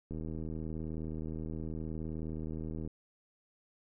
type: click train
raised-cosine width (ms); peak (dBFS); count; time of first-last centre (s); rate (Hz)
3; -28; 220; 0.11-2.875; 79.2
effects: none